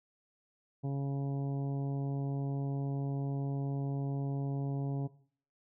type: harmonic tone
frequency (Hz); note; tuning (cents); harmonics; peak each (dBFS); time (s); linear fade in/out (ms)
138.8; C#3; +3; 1 / 2 / 3 / 4 / 5 / 6 / 7; -32 / -40 / -45 / -51 / -49 / -55 / -59; 0.83-5.08; 20
effects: noise-tail reverb RT60 0.5 s tail -17 dB re dry